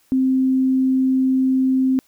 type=tone; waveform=sine; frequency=261.6 Hz; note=C4; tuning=in tune; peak=-14 dBFS; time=0.12-1.99 s; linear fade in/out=0 ms; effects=white hiss -59 dBFS RMS until 2.07 s